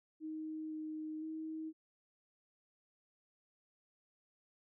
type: tone with pitch steps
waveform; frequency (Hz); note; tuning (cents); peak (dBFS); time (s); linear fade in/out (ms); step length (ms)
sine; 313.1 / 311 / 316.6; D#4 / D#4 / D#4; +11 / -1 / +30; -40; 0.2-1.73; 50; 510
effects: none